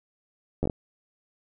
slowing click train, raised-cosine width 2 ms, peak -13 dBFS, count 5, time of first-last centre 0.63-0.698 s, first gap 11 ms, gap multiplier 1.3, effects none

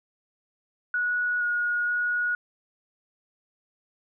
sine tone with pitch steps, 1463 / 1443 / 1453 Hz, F#6 / F#6 / F#6, -20 / -44 / -32 cents, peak -23 dBFS, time 0.94-2.35 s, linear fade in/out 2 ms, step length 470 ms, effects none

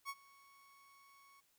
30% pulse tone with ADSR envelope, 1108.7 Hz, C#6, in tune, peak -37 dBFS, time 0.05-1.41 s, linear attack 43 ms, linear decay 47 ms, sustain -23 dB, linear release 17 ms, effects white hiss -75 dBFS RMS until 1.58 s

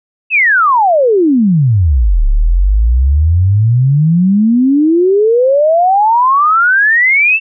sine exponential two-way sweep, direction down then up, 2710 to 34.09 to 2710 Hz, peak -6 dBFS, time 0.3-7.4 s, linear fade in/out 50 ms, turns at 2.26 s, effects none

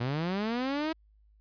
sawtooth linear sweep, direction up, 115 to 325.1 Hz, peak -25 dBFS, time 0-0.93 s, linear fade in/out 10 ms, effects added 52 Hz sine -59 dBFS peak until 1.4 s + resampled to 11025 Hz

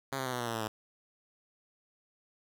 5% pulse tone with pitch steps, 135.8 / 131.48 / 127.29 / 123.24 / 119.32 / 115.52 / 111.84 / 108.28 Hz, C#3 / C3 / C3 / B2 / A#2 / A#2 / A2 / A2, -35 / +9 / -47 / -3 / +41 / -15 / +29 / -27 cents, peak -22 dBFS, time 0.12-0.68 s, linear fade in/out 5 ms, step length 70 ms, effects none

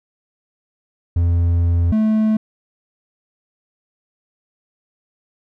triangle tone pair in turn, 85.6 / 217.3 Hz, F2 / A3, -34 / -21 cents, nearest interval octave + major third, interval 1613 cents, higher second, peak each -11 dBFS, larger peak neither, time 1.16-1.92 / 1.92-2.37 s, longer first, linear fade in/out 5 ms, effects none

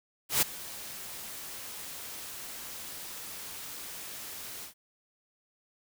white noise with ADSR envelope, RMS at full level -23 dBFS, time 0.29-4.74 s, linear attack 130 ms, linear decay 12 ms, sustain -19 dB, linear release 110 ms, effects none

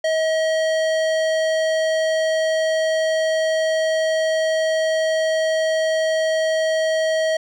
sine tone with hard clipping, 637 Hz, D#5, 41 cents sharp, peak -19 dBFS, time 0.04-7.37 s, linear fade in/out 5 ms, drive 16 dB, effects none

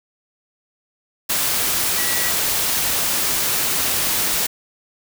sine tone in noise, 1937 Hz, B6, 34 cents flat, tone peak -27 dBFS, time 1.97-2.31 s, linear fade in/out 10 ms, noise white, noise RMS -20 dBFS, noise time 1.29-4.47 s, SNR -10 dB, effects none

